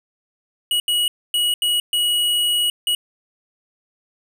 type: tone bursts at uneven times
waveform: square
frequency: 2912 Hz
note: F#7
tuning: 28 cents flat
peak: -17 dBFS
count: 6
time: 0.71-0.8 / 0.88-1.08 / 1.34-1.54 / 1.62-1.8 / 1.93-2.7 / 2.87-2.95 s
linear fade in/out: 2 ms
effects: none